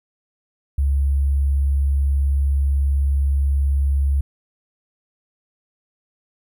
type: tone with sample-and-hold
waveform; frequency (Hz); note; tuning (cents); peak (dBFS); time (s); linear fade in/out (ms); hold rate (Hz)
sine; 69.3; C#2; 0; -15; 0.78-4.21; 5; 11025
effects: none